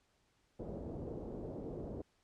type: low-pass noise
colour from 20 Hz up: white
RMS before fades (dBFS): -44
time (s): 0.59-2.02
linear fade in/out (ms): 5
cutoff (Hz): 510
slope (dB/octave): 24
effects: pink hiss -75 dBFS RMS until 2.23 s + low-pass 8000 Hz 12 dB/octave